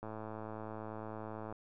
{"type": "click train", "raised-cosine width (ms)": 1, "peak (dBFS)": -30, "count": 164, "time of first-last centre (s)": [0.03, 1.525], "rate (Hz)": 109, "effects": []}